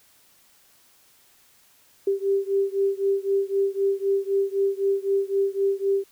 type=beating tone pair; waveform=sine; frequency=392 / 395.9 Hz; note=G4 / G4; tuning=0 / +17 cents; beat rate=3.9 Hz; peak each=-23 / -24 dBFS; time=2.07-6.04 s; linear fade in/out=5 ms; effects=white hiss -58 dBFS RMS until 6.11 s